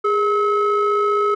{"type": "ring-modulated tone", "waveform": "triangle", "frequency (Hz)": 438.3, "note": "A4", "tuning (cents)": -7, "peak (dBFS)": -10, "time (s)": [0.04, 1.35], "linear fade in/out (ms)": 10, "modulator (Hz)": 849, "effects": []}